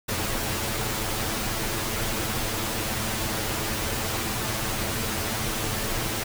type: noise with comb filter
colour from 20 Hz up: pink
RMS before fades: -28 dBFS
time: 0.08-6.24 s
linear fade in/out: 10 ms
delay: 9.1 ms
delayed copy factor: +0.7
effects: none